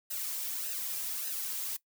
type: noise with flanger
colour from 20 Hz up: blue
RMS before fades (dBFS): -36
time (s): 0.1-1.77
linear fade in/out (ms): 10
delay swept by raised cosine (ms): 0.88 to 2.78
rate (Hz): 1.7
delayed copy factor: -0.7
effects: noise-tail reverb RT60 0.1 s tail -19 dB re dry